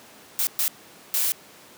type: noise bursts at uneven times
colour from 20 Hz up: blue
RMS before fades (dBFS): -23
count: 3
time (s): 0.39-0.47 / 0.59-0.68 / 1.14-1.32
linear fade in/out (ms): 0
effects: pink hiss -48 dBFS RMS until 1.77 s + high-pass 200 Hz 12 dB/octave

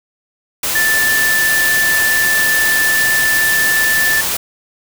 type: tone in noise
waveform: sine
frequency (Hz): 1760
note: A6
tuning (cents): 0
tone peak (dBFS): -12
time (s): 0.75-4.21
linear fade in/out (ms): 5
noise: white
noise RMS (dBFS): -18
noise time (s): 0.63-4.37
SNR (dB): +3
effects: none

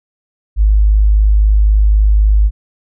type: tone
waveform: sine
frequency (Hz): 51.91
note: G#1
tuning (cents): 0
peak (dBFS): -6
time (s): 0.56-2.51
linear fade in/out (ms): 50
effects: none

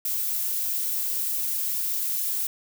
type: noise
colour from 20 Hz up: violet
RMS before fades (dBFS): -27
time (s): 0.05-2.47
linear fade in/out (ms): 2
effects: none

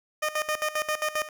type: tone with tremolo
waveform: 15% pulse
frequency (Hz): 612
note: D#5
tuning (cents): -29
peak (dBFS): -18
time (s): 0.22-1.29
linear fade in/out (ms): 10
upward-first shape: square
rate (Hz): 7.5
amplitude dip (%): 80
effects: none

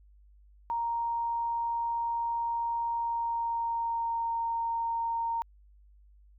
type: tone with pitch glide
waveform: sine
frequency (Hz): 932.3 to 923.2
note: A#5 to A#5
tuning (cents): 0 to -17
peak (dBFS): -28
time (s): 0.7-5.42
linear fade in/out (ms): 0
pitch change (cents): -17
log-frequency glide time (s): 2.95-4.32
effects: added 50 Hz sine -55 dBFS peak until 6.38 s

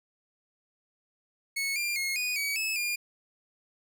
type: tone with pitch steps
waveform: sawtooth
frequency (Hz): 2201 / 2389 / 2159 / 2475 / 2268 / 2598 / 2414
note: C#7 / D7 / C#7 / D#7 / C#7 / E7 / D7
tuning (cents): -13 / +29 / -46 / -10 / +39 / -26 / +47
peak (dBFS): -25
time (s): 1.56-2.96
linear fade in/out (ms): 10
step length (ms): 200
effects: none

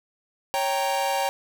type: chord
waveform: 45% pulse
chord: G diminished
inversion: second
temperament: equal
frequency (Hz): 554.4 / 784 / 932.3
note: Db5 / G5 / Bb5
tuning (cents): 0 / 0 / 0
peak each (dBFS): -28 / -26 / -28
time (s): 0.54-1.29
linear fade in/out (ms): 0
effects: none

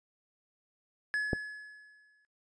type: tone with exponential decay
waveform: triangle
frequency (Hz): 1701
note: G#6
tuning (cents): +41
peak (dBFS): -25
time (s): 1.14-2.25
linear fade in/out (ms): 0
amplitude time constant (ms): 240
type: click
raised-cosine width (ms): 2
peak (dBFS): -15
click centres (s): 1.332
effects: noise-tail reverb RT60 0.1 s tail -22 dB re dry + resampled to 22050 Hz

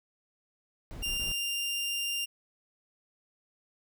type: noise bursts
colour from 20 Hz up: brown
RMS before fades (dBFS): -40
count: 3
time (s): 0.91-1.316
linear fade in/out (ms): 0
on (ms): 120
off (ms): 23
type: tone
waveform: sawtooth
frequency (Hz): 2794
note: F7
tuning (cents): 0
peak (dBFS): -27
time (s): 1.02-2.26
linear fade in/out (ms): 20
effects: none

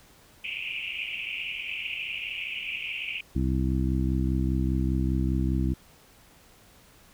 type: band-pass noise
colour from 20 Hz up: pink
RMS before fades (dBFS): -34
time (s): 0.44-3.21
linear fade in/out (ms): 5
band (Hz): 2300 to 2900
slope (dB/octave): 96
type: harmonic tone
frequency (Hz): 65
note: C2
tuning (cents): -11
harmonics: 1 / 2 / 3 / 4 / 5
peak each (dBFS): -26 / -29 / -31 / -32 / -33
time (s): 3.35-5.74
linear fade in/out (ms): 10
effects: pink hiss -56 dBFS RMS until 7.13 s

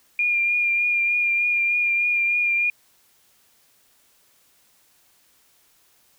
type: tone with vibrato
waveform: sine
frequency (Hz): 2410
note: D7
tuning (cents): +44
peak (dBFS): -18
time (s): 0.19-2.7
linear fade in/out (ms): 2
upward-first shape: triangle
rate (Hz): 3.3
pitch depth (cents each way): 24
effects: white hiss -60 dBFS RMS until 6.18 s

